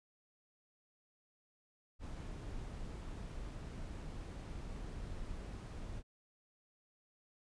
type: noise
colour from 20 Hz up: brown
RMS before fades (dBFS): -45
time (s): 1.99-6.03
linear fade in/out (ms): 50
effects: resampled to 22050 Hz